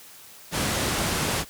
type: low-pass noise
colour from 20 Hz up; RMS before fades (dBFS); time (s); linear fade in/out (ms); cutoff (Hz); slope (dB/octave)
pink; -25; 0.51-1.45; 50; 12000; 24
effects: white hiss -47 dBFS RMS until 1.49 s + high-pass 60 Hz 12 dB/octave